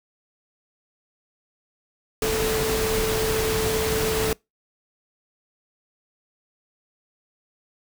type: tone in noise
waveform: sine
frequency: 439.7 Hz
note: A4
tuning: 1 cent flat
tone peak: -23 dBFS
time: 2.22-4.33 s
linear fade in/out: 2 ms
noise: pink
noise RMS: -26 dBFS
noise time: 2.22-4.33 s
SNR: 0 dB
effects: noise-tail reverb RT60 0.2 s tail -25 dB re dry